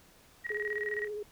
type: tone with tremolo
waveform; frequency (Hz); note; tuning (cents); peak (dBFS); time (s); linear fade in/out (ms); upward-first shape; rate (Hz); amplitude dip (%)
sine; 1900; A#6; +33; -31; 0.44-1.08; 20; square; 19; 80
type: tone with vibrato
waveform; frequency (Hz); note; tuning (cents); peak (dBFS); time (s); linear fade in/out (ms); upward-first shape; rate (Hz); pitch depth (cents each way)
sine; 418.7; G#4; +14; -35; 0.5-1.23; 5; sine; 15; 31
effects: pink hiss -60 dBFS RMS until 1.31 s

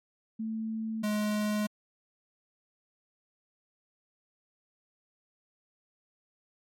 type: tone pair in turn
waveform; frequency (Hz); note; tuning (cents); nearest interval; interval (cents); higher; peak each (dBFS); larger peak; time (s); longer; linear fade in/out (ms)
sine / square; 221.5 / 210.5; A3 / G#3; +12 / +24; minor second; 88; first; -31 / -28; second; 0.39-1.03 / 1.03-1.67; neither; 10
effects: MP3 64 kbps

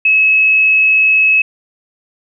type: tone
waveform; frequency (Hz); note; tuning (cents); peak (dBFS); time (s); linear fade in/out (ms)
sine; 2578; E7; -39; -7; 0.05-1.42; 5
effects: none

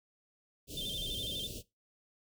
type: band-stop noise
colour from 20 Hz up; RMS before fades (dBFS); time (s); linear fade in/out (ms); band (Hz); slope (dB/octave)
pink; -43; 0.67-1.63; 50; 620 to 2700; 96
type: tone with vibrato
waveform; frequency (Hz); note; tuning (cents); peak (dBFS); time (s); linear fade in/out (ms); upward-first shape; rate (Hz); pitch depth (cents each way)
triangle; 3354; G#7; +16; -35; 0.77-1.47; 2; square; 12; 98
effects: noise-tail reverb RT60 0.2 s tail -18 dB re dry

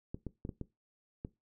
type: clicks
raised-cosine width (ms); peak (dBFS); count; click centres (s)
3; -26; 6; 0.145 / 0.267 / 0.451 / 0.492 / 0.613 / 1.249
effects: noise-tail reverb RT60 0.2 s tail -18 dB re dry

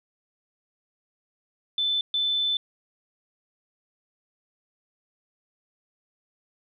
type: tone bursts at uneven times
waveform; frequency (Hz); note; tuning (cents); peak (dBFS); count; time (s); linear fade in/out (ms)
sine; 3520; A7; 0; -22; 2; 1.78-2.01 / 2.14-2.57; 2
effects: none

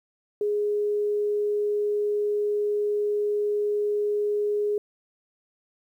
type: tone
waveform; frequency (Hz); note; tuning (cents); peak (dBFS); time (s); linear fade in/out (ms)
sine; 415.3; G#4; 0; -22; 0.41-4.78; 2
effects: 10-bit

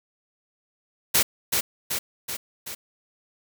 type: noise with echo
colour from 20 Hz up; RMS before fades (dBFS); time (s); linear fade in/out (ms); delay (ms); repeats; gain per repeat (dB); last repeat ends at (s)
white; -19; 1.14-1.23; 10; 380; 4; -4; 2.75
effects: none

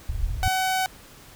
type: low-pass noise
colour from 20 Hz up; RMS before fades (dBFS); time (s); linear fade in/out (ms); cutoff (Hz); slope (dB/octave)
pink; -26; 0.09-0.48; 2; 110; 48
type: tone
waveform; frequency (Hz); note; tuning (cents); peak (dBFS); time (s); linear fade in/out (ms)
sawtooth; 753; F#5; +30; -18; 0.43-0.86; 0
effects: pink hiss -48 dBFS RMS until 1.35 s

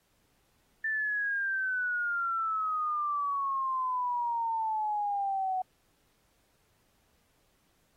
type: exponential sweep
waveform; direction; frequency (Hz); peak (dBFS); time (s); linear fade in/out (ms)
sine; down; 1780 to 740; -28; 0.84-5.62; 5
effects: pink hiss -71 dBFS RMS until 7.96 s + AAC 48 kbps

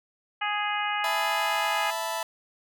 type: harmonic tone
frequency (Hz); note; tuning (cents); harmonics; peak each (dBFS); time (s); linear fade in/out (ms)
415.3; G#4; 0; 2 / 3 / 4 / 5 / 6 / 7; -30 / -32 / -33 / -34 / -35 / -35; 0.41-1.91; 10
type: chord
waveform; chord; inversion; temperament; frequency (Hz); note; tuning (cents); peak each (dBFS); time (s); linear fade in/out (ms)
sawtooth; E suspended fourth; none; just; 659.3 / 879 / 988.9; E5 / A5 / B5; 0 / -2 / +2; -29; 1.04-2.23; 2
effects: none

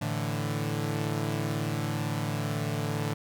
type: chord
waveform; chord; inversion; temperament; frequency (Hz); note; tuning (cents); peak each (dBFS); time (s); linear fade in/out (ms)
sawtooth; A suspended fourth; none; equal; 110 / 146.83 / 164.81; A2 / D3 / E3; 0 / 0 / 0; -28 / -28 / -32; 0.01-3.14; 10
effects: none

